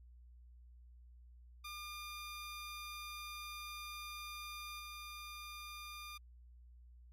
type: tone with level steps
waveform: 15% pulse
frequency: 1204 Hz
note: D6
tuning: 43 cents sharp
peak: -39 / -41 dBFS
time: 1.64-6.18 s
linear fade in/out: 10 ms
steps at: 4.79 s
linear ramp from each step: 10 ms
effects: added 60 Hz sine -56 dBFS peak until 7.12 s + MP3 64 kbps